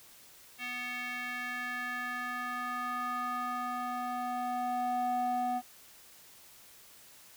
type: tone with band-pass filter sweep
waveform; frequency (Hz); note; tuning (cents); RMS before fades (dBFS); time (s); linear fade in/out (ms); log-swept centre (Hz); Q
square; 246.9; B3; 0; -35; 0.58-5.62; 50; 2400 to 660; 3.3
effects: white hiss -56 dBFS RMS until 7.36 s